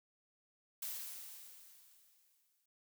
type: noise with exponential decay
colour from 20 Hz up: blue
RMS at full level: -41 dBFS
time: 0.82-2.66 s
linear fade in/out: 5 ms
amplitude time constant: 400 ms
effects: none